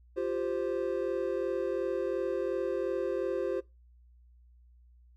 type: chord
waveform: triangle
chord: F suspended second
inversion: none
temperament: equal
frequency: 349.2 / 392 / 523.3 Hz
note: F4 / G4 / C5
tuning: 0 / 0 / 0 cents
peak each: -32 dBFS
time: 0.16-3.61 s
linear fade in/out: 20 ms
effects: noise-tail reverb RT60 0.2 s tail -19 dB re dry + added 60 Hz sine -56 dBFS peak until 5.16 s